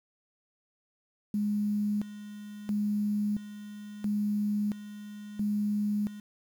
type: tone with tremolo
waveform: sine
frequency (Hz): 207.7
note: G#3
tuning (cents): 0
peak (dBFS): -26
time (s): 1.34-6.2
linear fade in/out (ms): 2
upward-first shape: square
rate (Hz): 0.74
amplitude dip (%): 80
effects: 9-bit

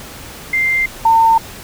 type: tone pair in turn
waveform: sine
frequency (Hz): 2093 / 904.7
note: C7 / A5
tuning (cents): 0 / +48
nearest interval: octave + minor third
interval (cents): 1452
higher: first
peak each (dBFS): -12 / -7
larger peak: second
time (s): 0.53-0.86 / 1.05-1.38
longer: neither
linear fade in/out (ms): 5
effects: pink hiss -33 dBFS RMS until 1.63 s

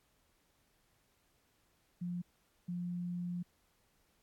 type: tone bursts at uneven times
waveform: sine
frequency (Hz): 176.1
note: F3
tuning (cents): +15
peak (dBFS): -36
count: 2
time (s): 2.01-2.22 / 2.68-3.43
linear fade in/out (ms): 10
effects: pink hiss -74 dBFS RMS until 4.22 s + AAC 64 kbps

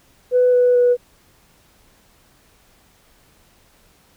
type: tone with pitch steps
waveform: sine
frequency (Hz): 497.8 / 493.5 / 489.2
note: B4 / B4 / B4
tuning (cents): +14 / -1 / -16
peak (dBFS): -10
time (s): 0.31-0.97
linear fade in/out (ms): 50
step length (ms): 220
effects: tanh soft clip ceiling -7 dBFS + pink hiss -55 dBFS RMS until 4.16 s

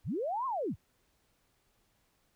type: linear two-way sweep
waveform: sine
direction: up then down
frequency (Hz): 49.88 to 1093 to 49.88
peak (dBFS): -31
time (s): 0.04-0.76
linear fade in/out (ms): 50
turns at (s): 0.46
effects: pink hiss -73 dBFS RMS until 2.35 s

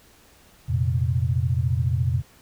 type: chord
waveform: sine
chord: F suspended fourth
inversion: none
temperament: equal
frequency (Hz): 87.31 / 116.54 / 130.81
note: F2 / Bb2 / C3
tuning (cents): 0 / 0 / 0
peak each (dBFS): -24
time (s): 0.68-2.22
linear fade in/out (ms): 20
effects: pink hiss -54 dBFS RMS until 2.41 s

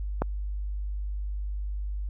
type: click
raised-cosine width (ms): 1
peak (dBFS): -11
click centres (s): 0.22
effects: added 50 Hz sine -29 dBFS peak until 2.09 s

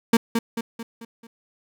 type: tone with echo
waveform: 35% pulse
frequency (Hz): 229.8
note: A#3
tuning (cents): -25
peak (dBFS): -11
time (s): 0.13-0.17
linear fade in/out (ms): 5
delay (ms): 220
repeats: 5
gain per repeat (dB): -6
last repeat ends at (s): 1.27
effects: none

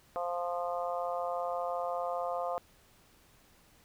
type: harmonic tone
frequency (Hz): 174.8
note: F3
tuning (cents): +2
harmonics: 3 / 4 / 5 / 6 / 7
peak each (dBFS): -36 / -35 / -43 / -41 / -42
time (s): 0.16-2.58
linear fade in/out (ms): 0
effects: pink hiss -63 dBFS RMS until 3.84 s

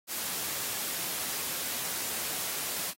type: noise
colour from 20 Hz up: white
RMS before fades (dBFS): -34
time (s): 0.07-2.94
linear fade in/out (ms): 50
effects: high-pass 100 Hz 12 dB/octave + AAC 48 kbps

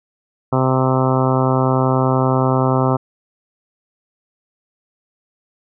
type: harmonic tone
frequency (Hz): 130.4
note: C3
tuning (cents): -5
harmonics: 1 / 2 / 3 / 4 / 5 / 6 / 7 / 8 / 9 / 10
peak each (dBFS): -17 / -20 / -22 / -23 / -24 / -25 / -25 / -26 / -27 / -27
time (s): 0.52-2.97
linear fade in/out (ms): 10
effects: none

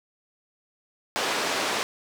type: band-pass noise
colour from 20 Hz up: pink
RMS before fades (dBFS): -27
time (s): 1.16-1.83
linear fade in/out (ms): 0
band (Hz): 420 to 5900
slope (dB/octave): 12
effects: none

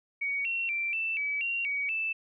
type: tone with pitch steps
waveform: sine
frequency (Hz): 2245 / 2725 / 2351 / 2661 / 2288 / 2756 / 2259 / 2641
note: C#7 / F7 / D7 / E7 / D7 / F7 / C#7 / E7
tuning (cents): +21 / -43 / +1 / +16 / -46 / -24 / +32 / +3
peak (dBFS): -28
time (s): 0.21-2.13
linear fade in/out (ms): 10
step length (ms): 240
effects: none

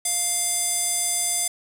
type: tone with band-pass filter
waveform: square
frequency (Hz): 698.5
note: F5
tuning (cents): 0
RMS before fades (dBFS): -24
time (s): 0.05-1.48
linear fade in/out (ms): 5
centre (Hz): 8800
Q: 4
effects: 7-bit

